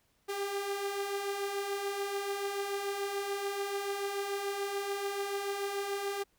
sawtooth beating tone pair, 393.9 / 400.8 Hz, G4 / G4, +8 / +38 cents, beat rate 6.9 Hz, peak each -37 / -30 dBFS, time 0.28-6.24 s, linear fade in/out 20 ms, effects pink hiss -72 dBFS RMS until 6.38 s

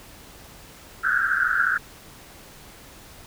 pink band-pass noise, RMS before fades -22 dBFS, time 1.03-1.78 s, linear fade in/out 10 ms, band 1400 to 1600 Hz, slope 96 dB/octave, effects pink hiss -46 dBFS RMS until 3.26 s

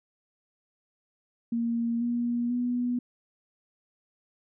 sine tone with pitch steps, 233.1 / 238.8 / 244.7 Hz, A#3 / A#3 / B3, 0 / +42 / -16 cents, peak -25 dBFS, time 1.52-2.99 s, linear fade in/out 5 ms, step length 490 ms, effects none

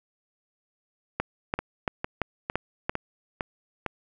two click trains, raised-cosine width 0.5 ms, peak -10 / -13 dBFS, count 6 / 6, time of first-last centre 1.2-2.895 / 1.59-3.863 s, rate 2.95 / 2.2 Hz, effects none

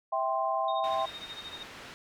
sine chord, C major, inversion first, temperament just, 654.1 / 784.9 / 1046.5 Hz, E5 / G5 / C6, -14 / +2 / 0 cents, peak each -31 dBFS, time 0.12-1.06 s, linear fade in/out 10 ms
sine tone with tremolo, 3707 Hz, A#7, 10 cents flat, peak -38 dBFS, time 0.68-1.63 s, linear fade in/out 2 ms, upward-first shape sine, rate 13 Hz, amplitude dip 80%
white low-pass noise, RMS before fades -47 dBFS, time 0.84-1.94 s, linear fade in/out 0 ms, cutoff 2800 Hz, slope 12 dB/octave
effects none

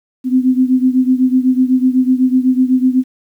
sine beating tone pair, 254.1 / 262.1 Hz, B3 / C4, +49 / +3 cents, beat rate 8 Hz, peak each -11 / -14 dBFS, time 0.24-3.04 s, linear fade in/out 50 ms, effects 8-bit

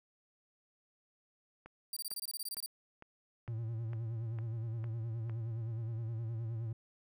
click train, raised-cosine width 0.5 ms, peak -36 dBFS, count 9, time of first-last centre 1.66-5.296 s, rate 2.2 Hz
10% pulse tone bursts, 4699 Hz, D8, in tune, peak -31 dBFS, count 13, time 1.93-2.661 s, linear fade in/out 2 ms, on 35 ms, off 23 ms
triangle tone with vibrato, 113.8 Hz, A#2, 41 cents flat, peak -34 dBFS, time 3.48-6.73 s, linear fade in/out 5 ms, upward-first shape sine, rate 9.6 Hz, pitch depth 66 cents each way
effects none

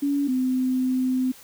sine tone pair in turn, 283.3 / 256.7 Hz, C#4 / C4, +38 / -33 cents, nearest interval major second, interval 171 cents, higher first, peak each -20 dBFS, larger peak neither, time 0.02-0.28 / 0.28-1.32 s, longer second, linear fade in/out 10 ms, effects white hiss -48 dBFS RMS until 1.43 s

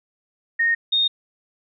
sine tone pair in turn, 1851 / 3691 Hz, A#6 / A#7, -13 / -18 cents, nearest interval octave, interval 1195 cents, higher second, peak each -16 dBFS, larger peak neither, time 0.59-0.75 / 0.92-1.08 s, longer neither, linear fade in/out 10 ms, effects none

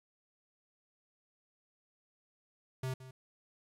square tone with echo, 130.1 Hz, C3, 9 cents flat, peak -35 dBFS, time 2.83-2.94 s, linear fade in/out 5 ms, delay 170 ms, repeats 1, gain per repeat -14 dB, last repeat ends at 3.11 s, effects resampled to 32000 Hz + 11-bit

